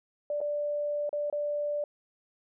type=tone with dropouts; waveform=sine; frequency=587.3 Hz; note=D5; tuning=in tune; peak=-28 dBFS; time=0.3-1.84 s; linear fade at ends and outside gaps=2 ms; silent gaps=0.405-0.413 / 1.093-1.129 / 1.3-1.326 s; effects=none